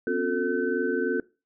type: tone cluster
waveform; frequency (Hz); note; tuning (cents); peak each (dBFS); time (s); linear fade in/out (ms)
sine; 253.3 / 276.3 / 359 / 446 / 1523; B3 / C#4 / F4 / A4 / F#6; +44 / -6 / +48 / +23 / +50; -31 / -32 / -28 / -27 / -32; 0.07-1.2; 2
effects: noise-tail reverb RT60 0.3 s tail -21 dB re dry